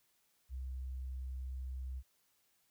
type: tone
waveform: sine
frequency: 64.6 Hz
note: C2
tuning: 21 cents flat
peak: -39 dBFS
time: 0.49-2.03 s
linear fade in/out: 50 ms
effects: white hiss -75 dBFS RMS until 2.7 s